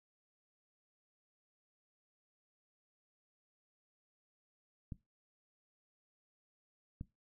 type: clicks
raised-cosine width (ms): 5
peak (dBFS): -30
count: 2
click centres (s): 4.922 / 7.011
effects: noise-tail reverb RT60 0.2 s tail -18 dB re dry